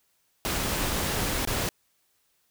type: noise with dropouts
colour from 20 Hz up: pink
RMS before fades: -28 dBFS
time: 0.45-1.69 s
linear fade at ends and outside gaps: 0 ms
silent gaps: 1.451-1.474 s
effects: white hiss -70 dBFS RMS until 2.5 s